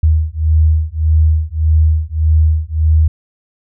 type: beating tone pair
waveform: sine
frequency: 77.78 / 79.48 Hz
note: D#2 / D#2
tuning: 0 / +37 cents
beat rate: 1.7 Hz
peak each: -12 dBFS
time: 0.03-3.08 s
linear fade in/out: 5 ms
effects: none